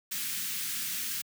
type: band-stop noise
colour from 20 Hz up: white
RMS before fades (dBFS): -34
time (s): 0.11-1.22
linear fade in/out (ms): 10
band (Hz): 240 to 1500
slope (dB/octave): 24
effects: high-pass 150 Hz 12 dB/octave